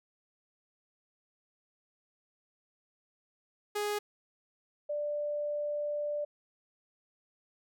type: tone pair in turn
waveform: sawtooth / sine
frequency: 415.3 / 589.5 Hz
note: G#4 / D5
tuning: 0 / +6 cents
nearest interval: tritone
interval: 606 cents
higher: second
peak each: -27 / -31 dBFS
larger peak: first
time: 3.75-3.99 / 4.89-6.25 s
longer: second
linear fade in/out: 10 ms
effects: none